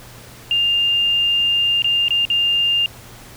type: tone with dropouts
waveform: sine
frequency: 2804 Hz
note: F7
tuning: 6 cents sharp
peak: -14 dBFS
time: 0.51-2.86 s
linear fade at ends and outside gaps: 1 ms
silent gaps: 1.821-1.844 / 2.083-2.106 / 2.252-2.301 s
effects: added 120 Hz sine -45 dBFS peak until 3.36 s + pink hiss -41 dBFS RMS until 3.36 s